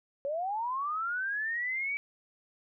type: linear sweep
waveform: sine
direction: up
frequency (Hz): 542 to 2300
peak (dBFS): -30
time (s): 0.25-1.97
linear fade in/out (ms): 0
effects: none